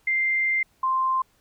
sine tone pair in turn, 2093 / 1046.5 Hz, C7 / C6, 0 / 0 cents, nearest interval octave, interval 1200 cents, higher first, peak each -20 dBFS, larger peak neither, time 0.07-0.63 / 0.83-1.22 s, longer first, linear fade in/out 5 ms, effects pink hiss -64 dBFS RMS until 1.4 s

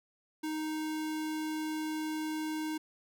square tone, 311.1 Hz, D#4, in tune, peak -34 dBFS, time 0.43-2.78 s, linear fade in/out 10 ms, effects none

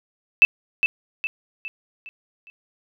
sine tone with echo, 2637 Hz, E7, in tune, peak -8 dBFS, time 0.42-0.45 s, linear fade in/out 0 ms, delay 410 ms, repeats 5, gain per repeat -7 dB, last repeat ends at 2.5 s, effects none

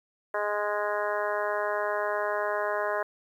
harmonic tone, 207.7 Hz, G#3, in tune, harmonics 2 / 3 / 4 / 5 / 6 / 7 / 8 / 9, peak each -34 / -30 / -37 / -33 / -39 / -37 / -36 / -41 dBFS, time 0.34-3.03 s, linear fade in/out 5 ms, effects 10-bit

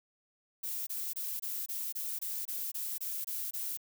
violet noise bursts, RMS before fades -37 dBFS, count 12, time 0.63-3.774 s, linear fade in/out 10 ms, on 240 ms, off 24 ms, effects none

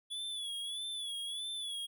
square tone with vibrato, 3410 Hz, G#7, 45 cents sharp, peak -38 dBFS, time 0.1-1.87 s, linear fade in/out 20 ms, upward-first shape sine, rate 1.6 Hz, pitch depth 70 cents each way, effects none

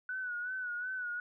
sine tone with vibrato, 1480 Hz, F#6, in tune, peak -35 dBFS, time 0.09-1.2 s, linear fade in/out 2 ms, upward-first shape sine, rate 2.7 Hz, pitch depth 56 cents each way, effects none

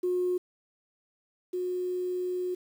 sine tone pair in turn, 361 / 362.3 Hz, F#4 / F#4, -43 / -36 cents, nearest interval unison, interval 7 cents, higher second, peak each -24 / -28 dBFS, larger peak first, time 0.03-0.38 / 1.53-2.55 s, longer second, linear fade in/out 10 ms, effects tanh soft clip ceiling -20 dBFS + 9-bit

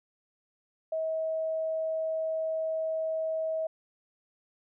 sine tone, 640 Hz, D#5, 49 cents sharp, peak -28 dBFS, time 0.92-3.67 s, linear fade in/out 5 ms, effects none

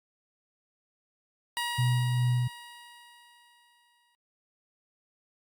15% pulse tone with exponential decay, 954 Hz, A#5, 40 cents sharp, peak -22 dBFS, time 1.57-4.15 s, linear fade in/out 0 ms, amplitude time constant 560 ms
sine tone with tremolo, 123.47 Hz, B2, in tune, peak -22 dBFS, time 1.78-2.48 s, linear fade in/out 10 ms, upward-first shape sine, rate 2.5 Hz, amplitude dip 30%
effects Opus 48 kbps

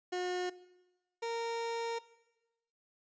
30% pulse tone pair in turn, 361 / 462.8 Hz, F#4 / A#4, -43 / -13 cents, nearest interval major third, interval 430 cents, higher second, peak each -31 / -32 dBFS, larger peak first, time 0.12-0.5 / 1.22-1.99 s, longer second, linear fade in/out 10 ms, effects noise-tail reverb RT60 1.0 s tail -18 dB re dry + resampled to 16000 Hz

